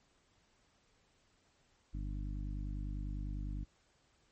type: harmonic tone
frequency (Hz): 50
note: G1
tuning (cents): +35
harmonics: 1 / 2 / 3 / 4 / 5 / 6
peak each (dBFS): -38 / -46 / -48 / -51 / -53 / -53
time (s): 1.93-3.65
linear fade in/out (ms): 20
effects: pink hiss -72 dBFS RMS until 4.31 s + MP3 32 kbps